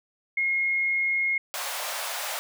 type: tone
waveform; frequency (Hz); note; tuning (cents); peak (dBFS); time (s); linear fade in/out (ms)
sine; 2152; C7; +48; -22; 0.37-1.38; 5
type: high-pass noise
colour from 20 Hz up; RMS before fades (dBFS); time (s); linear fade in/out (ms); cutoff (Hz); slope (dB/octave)
pink; -32; 1.54-2.39; 0; 570; 48
effects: none